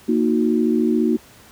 sine chord, D# minor, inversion second, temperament equal with one note detuned, 233.1 / 311.1 / 365.3 Hz, A#3 / D#4 / F#4, 0 / 0 / -22 cents, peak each -18 / -20 / -21 dBFS, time 0.08-1.17 s, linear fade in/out 10 ms, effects pink hiss -47 dBFS RMS until 1.51 s + high-pass 60 Hz 12 dB/octave

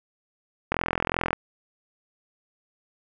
click train, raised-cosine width 0.5 ms, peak -8 dBFS, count 27, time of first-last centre 0.72-1.33 s, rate 42.6 Hz, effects none

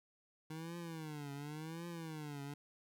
25% pulse tone with vibrato, 155.56 Hz, D#3, in tune, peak -40 dBFS, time 0.5-2.54 s, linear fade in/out 5 ms, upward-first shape triangle, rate 0.91 Hz, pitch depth 190 cents each way, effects none

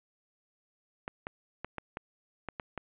clicks, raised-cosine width 0.5 ms, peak -21 dBFS, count 8, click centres 1.079 / 1.269 / 1.646 / 1.783 / 1.971 / 2.487 / 2.598 / 2.777 s, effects resampled to 8000 Hz + 9-bit

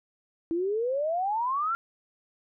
sine exponential sweep, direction up, 323.7 to 1396.9 Hz, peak -25 dBFS, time 0.51-1.75 s, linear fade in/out 0 ms, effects none

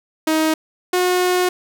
sawtooth tone pair in turn, 315.3 / 362.2 Hz, D#4 / F#4, +23 / -37 cents, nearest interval major second, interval 240 cents, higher second, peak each -11 dBFS, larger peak neither, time 0.27-0.54 / 0.93-1.49 s, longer second, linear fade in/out 5 ms, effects none

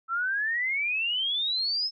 sine exponential sweep, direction up, 1318.5 to 5274 Hz, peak -25 dBFS, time 0.08-1.91 s, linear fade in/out 50 ms, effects none

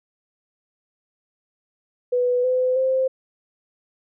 sine tone with pitch steps, 493.9 / 508.4 / 523.3 Hz, B4 / C5 / C5, 0 / -50 / 0 cents, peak -17 dBFS, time 2.12-3.08 s, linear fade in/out 10 ms, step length 320 ms, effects none

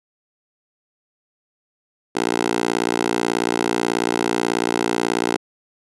10% pulse tone with high-pass filter, 58.3 Hz, A#1, 1 cent sharp, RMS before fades -21 dBFS, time 2.15-5.37 s, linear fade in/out 10 ms, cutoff 380 Hz, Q 1.4, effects resampled to 24000 Hz

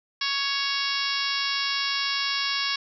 harmonic tone with a mistuned harmonic, 556 Hz, C#5, 5 cents sharp, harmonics 2 / 3 / 4 / 5 / 6 / 7 / 8 / 9 / 10, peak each -33 / -33 / -33 / -33 / -33 / -33 / -33 / -33 / -33 dBFS, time 0.21-2.76 s, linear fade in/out 5 ms, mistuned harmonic 10, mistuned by -17 cents, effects none

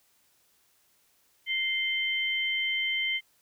sine tone pair together, 2093 / 3102 Hz, C7 / G7, 0 / -19 cents, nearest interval perfect fifth, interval 681 cents, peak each -28 / -30 dBFS, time 1.46-3.21 s, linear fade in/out 50 ms, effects white hiss -67 dBFS RMS until 3.41 s

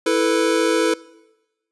square chord, E suspended fourth, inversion none, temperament equal, 329.6 / 440 / 493.9 Hz, E4 / A4 / B4, 0 / 0 / 0 cents, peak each -21 dBFS, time 0.06-0.94 s, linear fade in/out 5 ms, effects noise-tail reverb RT60 1.0 s tail -21 dB re dry + resampled to 24000 Hz

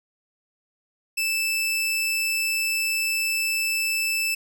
sawtooth tone, 2637 Hz, E7, in tune, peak -19 dBFS, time 1.17-4.35 s, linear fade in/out 10 ms, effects none

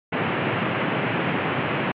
pink band-pass noise, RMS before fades -24 dBFS, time 0.12-1.92 s, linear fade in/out 10 ms, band 110 to 2900 Hz, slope 48 dB/octave, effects MP3 64 kbps

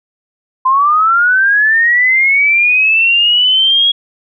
sine linear sweep, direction up, 1023 to 3322 Hz, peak -7 dBFS, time 0.65-3.92 s, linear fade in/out 10 ms, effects none

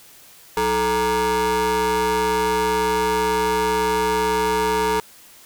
40% pulse ring-modulated tone, 250 Hz, B3, 21 cents sharp, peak -14 dBFS, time 0.57-5 s, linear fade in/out 2 ms, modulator 684 Hz, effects white hiss -47 dBFS RMS until 5.45 s

